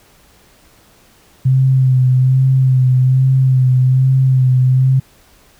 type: tone with vibrato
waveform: sine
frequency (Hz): 130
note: C3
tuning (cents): -11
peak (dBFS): -8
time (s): 1.45-5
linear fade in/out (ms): 10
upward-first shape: sine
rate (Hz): 1.2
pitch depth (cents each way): 30
effects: pink hiss -49 dBFS RMS until 5.59 s